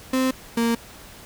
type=tone pair in turn; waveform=35% pulse; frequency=260 / 232 Hz; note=C4 / A#3; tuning=-11 / -8 cents; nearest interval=major second; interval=197 cents; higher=first; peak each=-17 dBFS; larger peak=neither; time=0.13-0.31 / 0.57-0.75 s; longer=neither; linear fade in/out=5 ms; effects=pink hiss -44 dBFS RMS until 1.25 s